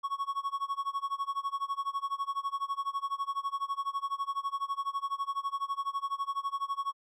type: tone with tremolo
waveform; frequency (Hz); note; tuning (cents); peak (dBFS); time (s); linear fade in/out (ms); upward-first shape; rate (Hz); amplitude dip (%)
triangle; 1108.7; C#6; 0; -26; 0.03-6.93; 20; sine; 12; 95
effects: none